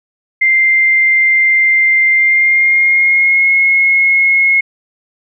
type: tone with pitch glide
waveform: sine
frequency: 2093 to 2167 Hz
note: C7 to C#7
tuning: 0 to -40 cents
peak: -7 dBFS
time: 0.41-4.61 s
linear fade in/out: 10 ms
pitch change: +60 cents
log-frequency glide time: 2.1-3.51 s
effects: none